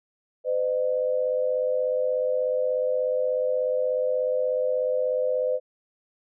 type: tone pair together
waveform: sine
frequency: 510.4 / 607 Hz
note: C5 / D#5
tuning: -43 / -43 cents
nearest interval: minor third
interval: 300 cents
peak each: -23 / -27 dBFS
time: 0.44-5.6 s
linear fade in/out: 50 ms
effects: none